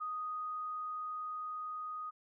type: tone with level ramp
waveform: sine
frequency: 1244.5 Hz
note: D#6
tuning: in tune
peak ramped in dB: -36 to -39 dBFS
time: 0-2.11 s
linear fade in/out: 20 ms
effects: none